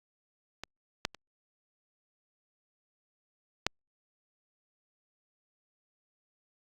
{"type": "clicks", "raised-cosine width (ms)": 0.2, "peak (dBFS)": [-21, -11, -28, -8], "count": 4, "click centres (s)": [0.636, 1.051, 1.147, 3.666], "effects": ["Opus 48 kbps"]}